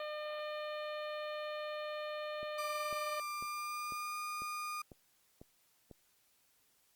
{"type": "harmonic tone", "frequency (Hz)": 604, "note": "D5", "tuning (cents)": 48, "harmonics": [1, 2, 3, 4, 5, 6, 7], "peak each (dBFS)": [-40, -46, -50, -52, -54, -56, -57], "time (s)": [0, 3.2], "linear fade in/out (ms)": 2}
{"type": "click train", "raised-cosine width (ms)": 2, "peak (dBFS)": -38, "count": 8, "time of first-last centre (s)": [2.43, 5.913], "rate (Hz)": 2.01}
{"type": "tone with pitch glide", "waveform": "35% pulse", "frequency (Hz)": [1189, 1218.2], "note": ["D6", "D#6"], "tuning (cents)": [21, -37], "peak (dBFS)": -37, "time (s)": [2.58, 4.82], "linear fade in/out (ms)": 5, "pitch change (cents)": 42, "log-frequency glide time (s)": [3.29, 4.19]}
{"effects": ["white hiss -72 dBFS RMS until 6.95 s", "Opus 48 kbps"]}